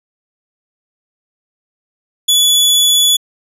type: tone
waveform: sawtooth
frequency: 3423 Hz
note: A7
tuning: 48 cents flat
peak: -5 dBFS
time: 2.28-3.17 s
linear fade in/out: 10 ms
effects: resampled to 32000 Hz